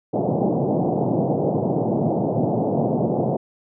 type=band-pass noise; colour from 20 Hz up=pink; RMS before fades=-21 dBFS; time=0.13-3.37 s; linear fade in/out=10 ms; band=120 to 780 Hz; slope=48 dB/octave; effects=none